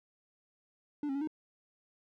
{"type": "tone with pitch steps", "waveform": "triangle", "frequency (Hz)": [293.7, 270.8, 281.3, 309.6], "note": ["D4", "C#4", "C#4", "D#4"], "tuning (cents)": [0, -40, 26, -9], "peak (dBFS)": -30, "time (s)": [1.03, 1.274], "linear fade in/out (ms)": 2, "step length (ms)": 61, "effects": []}